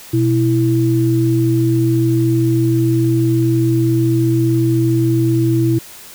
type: tone pair together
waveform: sine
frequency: 123.47 / 329.6 Hz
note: B2 / E4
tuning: 0 / 0 cents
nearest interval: octave + perfect fourth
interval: 1700 cents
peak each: -14 dBFS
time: 0.13-5.79 s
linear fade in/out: 10 ms
effects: white hiss -37 dBFS RMS until 6.14 s